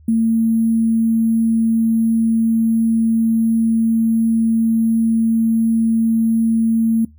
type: tone with sample-and-hold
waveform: sine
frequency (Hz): 225.7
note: A3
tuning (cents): +44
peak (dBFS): -12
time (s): 0.08-7.05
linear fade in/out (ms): 5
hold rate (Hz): 11025
effects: noise-tail reverb RT60 0.2 s tail -24 dB re dry + added 77 Hz sine -43 dBFS peak until 7.18 s